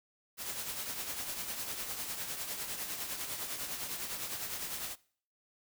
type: noise with tremolo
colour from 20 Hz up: white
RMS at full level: -37 dBFS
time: 0.37-4.96 s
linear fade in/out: 50 ms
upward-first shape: triangle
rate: 9.9 Hz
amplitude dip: 55%
effects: noise-tail reverb RT60 0.5 s tail -21 dB re dry